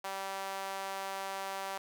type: tone with high-pass filter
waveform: sawtooth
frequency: 194 Hz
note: G3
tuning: 18 cents flat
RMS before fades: -39 dBFS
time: 0.04-1.78 s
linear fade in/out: 5 ms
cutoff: 770 Hz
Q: 1.8
effects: 11-bit